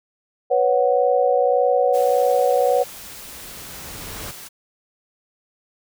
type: chord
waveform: sine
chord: B suspended second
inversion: none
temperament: just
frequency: 493.9 / 555.6 / 740.8 Hz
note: B4 / C#5 / F#5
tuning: 0 / +4 / +2 cents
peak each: -18 / -19 / -20 dBFS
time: 0.5-2.84 s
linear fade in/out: 20 ms
type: noise with exponential growth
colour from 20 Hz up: pink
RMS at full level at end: -32 dBFS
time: 1.45-4.31 s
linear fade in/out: 2 ms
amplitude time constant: 620 ms
type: noise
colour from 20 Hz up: white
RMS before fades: -38 dBFS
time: 1.93-4.49 s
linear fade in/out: 20 ms
effects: none